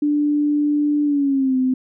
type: tone with pitch glide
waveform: sine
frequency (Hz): 294.4 to 257.8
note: D4 to C4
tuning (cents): +4 to -26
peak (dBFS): -15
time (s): 0.02-1.74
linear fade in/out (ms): 5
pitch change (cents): -230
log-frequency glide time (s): 1.04-1.57
effects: none